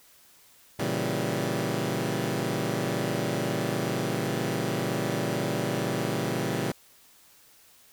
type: chord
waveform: 15% pulse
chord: A# diminished seventh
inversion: none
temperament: equal with one note detuned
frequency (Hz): 116.54 / 138.59 / 164.81 / 194.08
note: A#2 / C#3 / E3 / G3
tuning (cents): 0 / 0 / 0 / -17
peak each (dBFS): -26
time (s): 0.79-6.72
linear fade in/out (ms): 5
effects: white hiss -57 dBFS RMS until 7.92 s